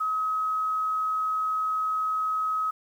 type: tone with quantisation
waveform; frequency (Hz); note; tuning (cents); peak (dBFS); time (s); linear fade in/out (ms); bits
sine; 1274; D#6; +41; -24; 0-2.71; 10; 9
effects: none